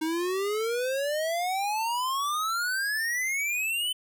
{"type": "exponential sweep", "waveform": "square", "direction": "up", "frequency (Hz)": [311.1, 3060], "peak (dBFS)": -27, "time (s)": [0.01, 3.93], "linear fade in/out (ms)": 10, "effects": []}